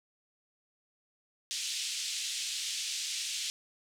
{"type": "band-pass noise", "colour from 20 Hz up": "pink", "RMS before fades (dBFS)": -36, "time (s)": [1.51, 3.5], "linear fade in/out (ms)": 0, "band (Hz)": [2900, 8200], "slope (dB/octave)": 24, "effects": []}